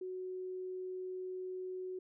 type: tone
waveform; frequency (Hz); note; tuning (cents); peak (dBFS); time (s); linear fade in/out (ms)
sine; 370; F#4; 0; -39; 0.01-1.99; 5
effects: none